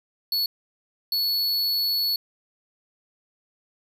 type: tone bursts at uneven times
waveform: square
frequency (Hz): 4408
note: C#8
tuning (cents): -11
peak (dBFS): -22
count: 2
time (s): 0.32-0.46 / 1.12-2.16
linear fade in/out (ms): 2
effects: none